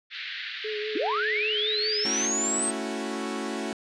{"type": "band-pass noise", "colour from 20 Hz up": "pink", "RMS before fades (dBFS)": -36, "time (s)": [0.1, 2.3], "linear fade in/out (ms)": 50, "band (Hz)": [1600, 4200], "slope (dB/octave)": 48}
{"type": "tone with vibrato", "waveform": "sine", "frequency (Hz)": 425.3, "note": "G#4", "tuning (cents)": 41, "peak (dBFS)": -30, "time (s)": [0.64, 2.05], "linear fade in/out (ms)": 10, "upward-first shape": "triangle", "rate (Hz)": 5, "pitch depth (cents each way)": 32}
{"type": "linear sweep", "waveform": "sine", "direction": "up", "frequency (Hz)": [248.3, 8460], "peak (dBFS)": -25, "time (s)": [0.95, 2.71], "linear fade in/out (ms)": 10}
{"type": "chord", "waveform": "sawtooth", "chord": "F# minor seventh", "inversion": "first", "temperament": "equal", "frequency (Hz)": [220, 277.2, 329.6, 370], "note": ["A3", "C#4", "E4", "F#4"], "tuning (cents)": [0, 0, 0, 0], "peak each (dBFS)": [-30, -31, -33, -31], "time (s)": [2.05, 3.73], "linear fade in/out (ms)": 2}
{"effects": ["resampled to 22050 Hz"]}